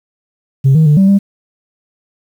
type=tone with pitch steps; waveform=sine; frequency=135 / 158.2 / 148.6 / 193.3 / 198.3 Hz; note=C#3 / D#3 / D3 / G3 / G3; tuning=-45 / +29 / +21 / -24 / +20 cents; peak=-3 dBFS; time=0.64-1.19 s; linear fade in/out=20 ms; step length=110 ms; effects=tanh soft clip ceiling -3 dBFS + 7-bit